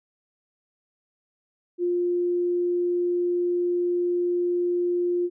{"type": "tone", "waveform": "sine", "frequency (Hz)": 352.2, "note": "F4", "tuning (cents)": 15, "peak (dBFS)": -21, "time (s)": [1.78, 5.3], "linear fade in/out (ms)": 50, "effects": []}